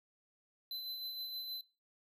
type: tone with tremolo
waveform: square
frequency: 4037 Hz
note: B7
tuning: 37 cents sharp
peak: -39 dBFS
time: 0.71-1.61 s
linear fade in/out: 2 ms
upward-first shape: sine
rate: 6.4 Hz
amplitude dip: 35%
effects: noise-tail reverb RT60 0.3 s tail -24 dB re dry